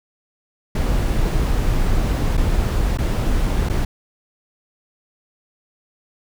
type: noise with dropouts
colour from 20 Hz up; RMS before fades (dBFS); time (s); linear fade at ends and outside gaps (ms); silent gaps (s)
brown; -18; 0.75-3.85; 5; 2.37-2.375 / 2.974-2.985 / 3.689-3.697
effects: none